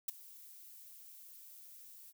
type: noise with ADSR envelope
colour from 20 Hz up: violet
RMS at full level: -33 dBFS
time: 0.08-2.13 s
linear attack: 7 ms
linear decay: 13 ms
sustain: -22 dB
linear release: 40 ms
effects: none